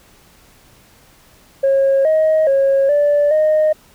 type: tone with pitch steps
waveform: sine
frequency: 544 / 629 / 546 / 583 / 618 Hz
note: C#5 / D#5 / C#5 / D5 / D#5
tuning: -33 / +19 / -26 / -13 / -12 cents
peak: -9 dBFS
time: 1.63-3.73 s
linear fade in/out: 10 ms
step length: 420 ms
effects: tanh soft clip ceiling -8 dBFS + pink hiss -49 dBFS RMS until 3.94 s

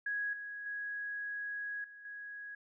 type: tone with level steps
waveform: sine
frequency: 1661.2 Hz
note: G#6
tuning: in tune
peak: -33 / -41 / -37 / -50 / -43 dBFS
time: 0.06-2.55 s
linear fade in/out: 5 ms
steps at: 0.33 / 0.66 / 1.84 / 2.05 s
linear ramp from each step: 2 ms
effects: none

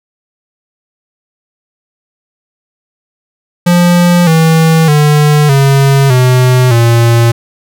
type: tone with pitch steps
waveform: square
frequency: 175.2 / 161.59 / 149.04 / 137.46 / 126.78 / 116.93 Hz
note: F3 / E3 / D3 / C#3 / B2 / A#2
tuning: +6 / -34 / +26 / -14 / +46 / +6 cents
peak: -5 dBFS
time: 3.66-7.32 s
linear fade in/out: 10 ms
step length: 610 ms
effects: none

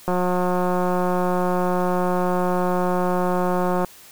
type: click train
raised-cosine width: 1 ms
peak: -9 dBFS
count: 679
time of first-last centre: 0.08-3.847 s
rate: 180 Hz
effects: white hiss -46 dBFS RMS until 4.11 s

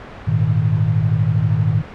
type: chord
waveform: sine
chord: Ab suspended second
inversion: none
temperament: equal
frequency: 103.83 / 116.54 / 155.56 Hz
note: Ab2 / Bb2 / Eb3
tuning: 0 / 0 / 0 cents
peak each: -18 dBFS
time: 0.27-1.82 s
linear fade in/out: 10 ms
effects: pink hiss -34 dBFS RMS until 1.94 s + low-pass 2000 Hz 12 dB/octave

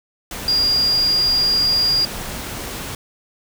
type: tone in noise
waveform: sine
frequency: 4821 Hz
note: D8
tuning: 45 cents sharp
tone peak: -14 dBFS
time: 0.48-2.05 s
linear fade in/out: 2 ms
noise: pink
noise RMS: -29 dBFS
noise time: 0.31-2.95 s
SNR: +12 dB
effects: none

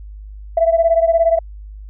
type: beating tone pair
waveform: sine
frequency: 659.3 / 676.3 Hz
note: E5 / E5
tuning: 0 / +44 cents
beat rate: 17 Hz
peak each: -12 / -15 dBFS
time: 0.57-1.39 s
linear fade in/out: 5 ms
effects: tanh soft clip ceiling -3 dBFS + added 51 Hz sine -31 dBFS peak until 1.89 s

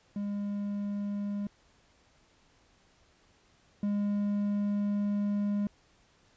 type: tone pair in turn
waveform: triangle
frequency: 203.3 / 204.4 Hz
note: G#3 / G#3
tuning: -37 / -27 cents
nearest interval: unison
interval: 10 cents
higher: second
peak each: -29 / -25 dBFS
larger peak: second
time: 0.16-1.47 / 3.83-5.67 s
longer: second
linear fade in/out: 2 ms
effects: pink hiss -65 dBFS RMS until 6.36 s + resampled to 16000 Hz

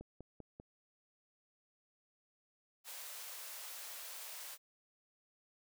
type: click train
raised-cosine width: 2 ms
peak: -36 dBFS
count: 4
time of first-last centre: 0.01-0.599 s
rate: 5.09 Hz
type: high-pass noise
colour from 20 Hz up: white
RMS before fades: -48 dBFS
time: 2.84-4.58 s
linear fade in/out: 50 ms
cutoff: 480 Hz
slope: 48 dB/octave
effects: none

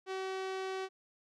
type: tone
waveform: sawtooth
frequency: 380 Hz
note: F#4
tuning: 46 cents sharp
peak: -32 dBFS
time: 0.06-0.89 s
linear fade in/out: 50 ms
effects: low-pass 5000 Hz 12 dB/octave

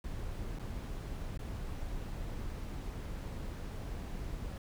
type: noise with dropouts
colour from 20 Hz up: brown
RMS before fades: -40 dBFS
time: 0.04-4.58 s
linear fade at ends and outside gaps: 2 ms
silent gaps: 0.588-0.594 / 1.375-1.391 s
effects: none

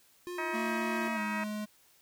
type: tone with vibrato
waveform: square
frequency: 352.2 Hz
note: F4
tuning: 15 cents sharp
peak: -38 dBFS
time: 0.27-1.08 s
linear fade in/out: 0 ms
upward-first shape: sine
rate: 3.6 Hz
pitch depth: 19 cents each way
type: harmonic tone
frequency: 317.7 Hz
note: D#4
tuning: 36 cents sharp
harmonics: 1 / 2 / 3 / 4 / 5 / 6 / 7 / 8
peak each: -49 / -41 / -38 / -42 / -42 / -40 / -47 / -41 dBFS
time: 0.38-1.44 s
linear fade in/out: 5 ms
type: tone with pitch glide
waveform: square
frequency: 226.4 to 211.2 Hz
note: A3 to G#3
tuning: +50 to +29 cents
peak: -35 dBFS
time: 0.53-1.66 s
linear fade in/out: 20 ms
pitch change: -121 cents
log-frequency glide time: 1.14-1.2 s
effects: white hiss -64 dBFS RMS until 2.01 s

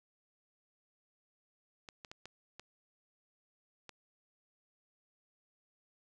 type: clicks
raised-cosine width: 0.2 ms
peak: -30 dBFS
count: 6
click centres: 1.888 / 2.048 / 2.115 / 2.256 / 2.596 / 3.893 s
effects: none

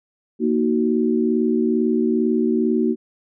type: chord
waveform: sine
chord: D# minor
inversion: second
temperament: just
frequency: 233.3 / 311.1 / 373.4 Hz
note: A#3 / D#4 / F#4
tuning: +2 / 0 / +16 cents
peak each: -19 / -22 / -21 dBFS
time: 0.39-2.96 s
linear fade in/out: 50 ms
effects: none

